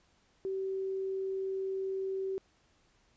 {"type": "tone", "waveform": "sine", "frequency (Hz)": 383.9, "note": "G4", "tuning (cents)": -36, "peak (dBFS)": -32, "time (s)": [0.45, 2.38], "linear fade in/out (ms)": 0, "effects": ["pink hiss -69 dBFS RMS until 3.16 s", "resampled to 16000 Hz"]}